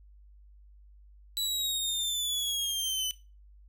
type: linear sweep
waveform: sawtooth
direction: down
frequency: 3951 to 3000 Hz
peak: -26 dBFS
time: 1.37-3.11 s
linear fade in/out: 0 ms
effects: noise-tail reverb RT60 0.3 s tail -18 dB re dry + added 50 Hz sine -52 dBFS peak until 3.68 s